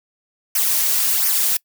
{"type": "noise with flanger", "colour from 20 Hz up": "blue", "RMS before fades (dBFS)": -18, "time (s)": [0.55, 1.57], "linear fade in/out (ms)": 5, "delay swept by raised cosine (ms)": [0.25, 3.95], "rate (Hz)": 1.4, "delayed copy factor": -0.8, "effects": ["noise-tail reverb RT60 0.1 s tail -25 dB re dry"]}